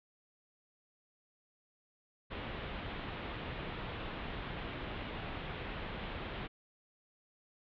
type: low-pass noise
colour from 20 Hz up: pink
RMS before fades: -42 dBFS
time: 2.3-6.48 s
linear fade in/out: 20 ms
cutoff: 3600 Hz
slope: 48 dB/octave
effects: none

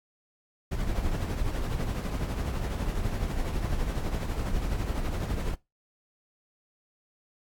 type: noise with tremolo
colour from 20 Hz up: brown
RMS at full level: -27 dBFS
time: 0.71-5.55 s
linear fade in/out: 10 ms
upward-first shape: triangle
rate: 12 Hz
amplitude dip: 55%
effects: noise-tail reverb RT60 0.2 s tail -20 dB re dry + AAC 64 kbps

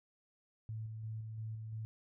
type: tone with tremolo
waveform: sine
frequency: 110.2 Hz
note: A2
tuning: 3 cents sharp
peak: -39 dBFS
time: 0.69-1.85 s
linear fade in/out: 0 ms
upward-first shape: square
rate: 2.9 Hz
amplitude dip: 30%
effects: none

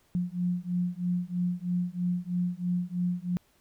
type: beating tone pair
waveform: sine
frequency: 176.3 / 179.4 Hz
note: F3 / F3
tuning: +17 / +47 cents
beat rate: 3.1 Hz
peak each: -30 dBFS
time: 0.15-3.37 s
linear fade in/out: 0 ms
effects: pink hiss -66 dBFS RMS until 3.6 s

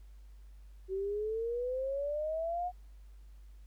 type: exponential sweep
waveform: sine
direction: up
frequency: 375.5 to 730 Hz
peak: -32 dBFS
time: 0.88-2.72 s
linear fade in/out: 50 ms
effects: added 50 Hz sine -50 dBFS peak until 3.66 s + pink hiss -72 dBFS RMS until 3.66 s

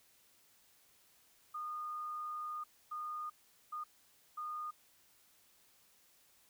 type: tone bursts at uneven times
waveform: sine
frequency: 1224 Hz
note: D#6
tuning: 29 cents flat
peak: -39 dBFS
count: 4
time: 1.54-2.64 / 2.91-3.3 / 3.72-3.84 / 4.37-4.71 s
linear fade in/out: 10 ms
effects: white hiss -68 dBFS RMS until 6.49 s

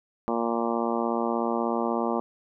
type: harmonic tone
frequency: 116.54 Hz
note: A#2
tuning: in tune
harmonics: 2 / 3 / 4 / 5 / 6 / 7 / 8 / 9 / 10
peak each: -29 / -31 / -32 / -33 / -34 / -34 / -35 / -36 / -36 dBFS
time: 0.28-2.2 s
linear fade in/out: 0 ms
effects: none

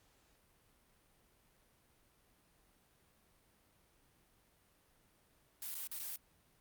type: noise with dropouts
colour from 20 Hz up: blue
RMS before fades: -43 dBFS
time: 5.62-6.16 s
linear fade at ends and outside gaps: 2 ms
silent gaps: 5.745-5.751 / 5.872-5.914 / 5.992-5.997 s
effects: pink hiss -71 dBFS RMS until 6.6 s + Opus 48 kbps

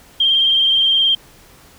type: tone with vibrato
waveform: sine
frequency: 3175 Hz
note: G7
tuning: 21 cents sharp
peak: -11 dBFS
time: 0.2-1.15 s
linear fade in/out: 5 ms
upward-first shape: sine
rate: 19 Hz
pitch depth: 30 cents each way
effects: pink hiss -46 dBFS RMS until 1.78 s

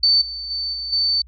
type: tone with level steps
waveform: sine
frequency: 4537 Hz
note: C#8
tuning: 39 cents sharp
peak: -12 / -27 / -22 / -25 / -16 dBFS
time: 0.03-1.22 s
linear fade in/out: 5 ms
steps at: 0.21 / 0.5 / 0.73 / 0.92 s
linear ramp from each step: 10 ms
effects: added 60 Hz sine -42 dBFS peak until 1.27 s

